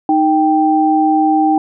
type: tone pair together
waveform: sine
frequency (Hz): 311.1 / 784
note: D#4 / G5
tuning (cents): 0 / 0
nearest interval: octave + major third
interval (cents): 1600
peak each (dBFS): -12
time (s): 0.09-1.58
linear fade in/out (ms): 2
effects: none